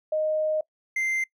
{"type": "tone pair in turn", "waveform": ["sine", "triangle"], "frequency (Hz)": [620, 2085], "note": ["D#5", "C7"], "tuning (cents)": [-6, -7], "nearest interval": "octave + major sixth", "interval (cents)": 2099, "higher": "second", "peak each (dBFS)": [-22, -22], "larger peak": "neither", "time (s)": [[0.12, 0.61], [0.96, 1.24]], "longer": "first", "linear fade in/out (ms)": 5, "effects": ["noise-tail reverb RT60 0.1 s tail -22 dB re dry"]}